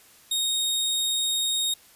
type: tone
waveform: sawtooth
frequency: 3729 Hz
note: A#7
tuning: in tune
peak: -20 dBFS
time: 0.31-1.74 s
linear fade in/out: 5 ms
effects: white hiss -54 dBFS RMS until 1.95 s + resampled to 32000 Hz